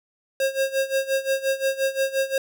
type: tone with tremolo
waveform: square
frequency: 538 Hz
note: C5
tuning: 48 cents sharp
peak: -19 dBFS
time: 0.4-2.38 s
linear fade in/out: 2 ms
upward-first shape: sine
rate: 5.7 Hz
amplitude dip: 85%
effects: none